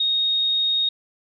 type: tone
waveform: sine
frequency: 3729 Hz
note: A#7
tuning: in tune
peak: -18 dBFS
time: 0-0.89 s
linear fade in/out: 5 ms
effects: none